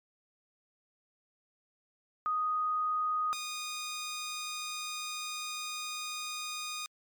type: tone pair in turn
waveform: sine / 10% pulse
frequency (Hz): 1244.5 / 1231.6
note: D#6 / D#6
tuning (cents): 0 / -18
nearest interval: unison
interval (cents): 18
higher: first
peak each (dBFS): -28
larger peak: neither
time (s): 2.26-3.33 / 3.33-6.86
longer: second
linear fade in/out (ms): 0
effects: MP3 96 kbps